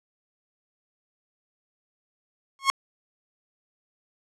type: tone with exponential growth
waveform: sawtooth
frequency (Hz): 1089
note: C#6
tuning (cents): -31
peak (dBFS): -10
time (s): 2.59-2.7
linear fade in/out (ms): 0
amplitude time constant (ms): 22
effects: low-pass 8000 Hz 12 dB/octave